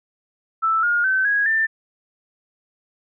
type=tone with pitch steps; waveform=sine; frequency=1321 / 1424 / 1535.1 / 1654.8 / 1783.8 Hz; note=E6 / F6 / G6 / G#6 / A6; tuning=+3 / +33 / -37 / -7 / +23 cents; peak=-16 dBFS; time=0.62-1.67 s; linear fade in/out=20 ms; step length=210 ms; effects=none